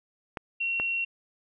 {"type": "clicks", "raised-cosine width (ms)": 0.5, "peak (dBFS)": -18, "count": 2, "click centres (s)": [0.372, 0.799]}
{"type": "tone", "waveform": "sine", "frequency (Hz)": 2734, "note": "F7", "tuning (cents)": -37, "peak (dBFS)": -26, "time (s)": [0.6, 1.05], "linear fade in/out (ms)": 10}
{"effects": []}